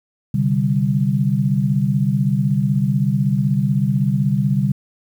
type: chord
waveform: sine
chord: C suspended second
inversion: none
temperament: equal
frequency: 130.81 / 146.83 / 196 Hz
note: C3 / D3 / G3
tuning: 0 / 0 / 0 cents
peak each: -19 / -19 / -19 dBFS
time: 0.34-4.72 s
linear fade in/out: 5 ms
effects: 8-bit